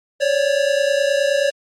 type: tone pair together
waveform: square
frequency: 548 / 577.5 Hz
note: C#5 / D5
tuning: -20 / -29 cents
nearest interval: minor second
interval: 91 cents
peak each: -19 dBFS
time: 0.2-1.51 s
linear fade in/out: 20 ms
effects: low-pass 7000 Hz 12 dB/octave + Opus 48 kbps